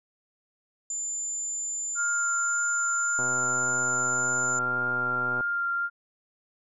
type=tone; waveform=sine; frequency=7130 Hz; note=A8; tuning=22 cents sharp; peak=-29 dBFS; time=0.9-4.59 s; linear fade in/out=2 ms
type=tone with vibrato; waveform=sine; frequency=1396.9 Hz; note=F6; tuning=in tune; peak=-25 dBFS; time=1.95-5.9 s; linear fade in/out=50 ms; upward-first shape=sine; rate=1.8 Hz; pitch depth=11 cents each way
type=click train; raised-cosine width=1 ms; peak=-22 dBFS; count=276; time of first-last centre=3.19-5.408 s; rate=124 Hz
effects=none